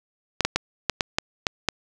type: clicks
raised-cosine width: 0.2 ms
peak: -3 dBFS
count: 8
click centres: 0.407 / 0.45 / 0.56 / 0.897 / 1.008 / 1.185 / 1.468 / 1.687 s
effects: none